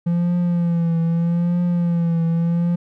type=tone with vibrato; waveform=triangle; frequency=170.6 Hz; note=F3; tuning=40 cents flat; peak=-14 dBFS; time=0.06-2.76 s; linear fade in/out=10 ms; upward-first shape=triangle; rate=0.8 Hz; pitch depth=57 cents each way; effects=none